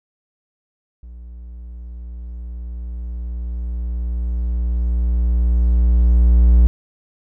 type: tone with level ramp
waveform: triangle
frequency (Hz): 59.3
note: A#1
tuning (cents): +30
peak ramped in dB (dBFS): -32 to -5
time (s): 1.03-6.67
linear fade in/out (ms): 0
effects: none